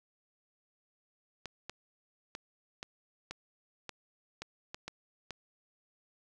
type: clicks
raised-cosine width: 0.2 ms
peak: -23 dBFS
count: 10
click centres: 1.457 / 1.696 / 2.351 / 2.829 / 3.31 / 3.893 / 4.42 / 4.745 / 4.88 / 5.307 s
effects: none